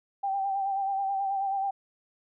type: tone with vibrato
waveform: sine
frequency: 784 Hz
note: G5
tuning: in tune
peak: -26 dBFS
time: 0.23-1.71 s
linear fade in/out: 10 ms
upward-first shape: sine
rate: 9.3 Hz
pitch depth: 36 cents each way
effects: none